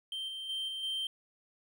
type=tone with level steps; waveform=triangle; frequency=3136 Hz; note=G7; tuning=in tune; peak=-34 / -37 / -32 / -35 / -31 dBFS; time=0.12-1.07 s; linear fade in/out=2 ms; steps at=0.28 / 0.49 / 0.68 / 0.83 s; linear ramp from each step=5 ms; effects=none